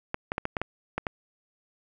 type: clicks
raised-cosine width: 0.5 ms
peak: -13 dBFS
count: 8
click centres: 0.144 / 0.319 / 0.381 / 0.454 / 0.568 / 0.616 / 0.98 / 1.068 s
effects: none